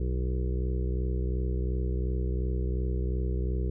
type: harmonic tone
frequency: 62.8 Hz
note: B1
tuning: 30 cents sharp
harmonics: 1 / 2 / 3 / 5 / 6 / 7 / 8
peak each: -27 / -35 / -39 / -42 / -39 / -42 / -49 dBFS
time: 0-3.7 s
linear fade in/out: 5 ms
effects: none